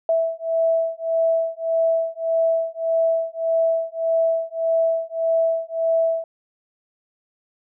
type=beating tone pair; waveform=sine; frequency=656 / 657.7 Hz; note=E5 / E5; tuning=-9 / -4 cents; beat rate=1.7 Hz; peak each=-21 dBFS; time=0.09-6.24 s; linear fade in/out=2 ms; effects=none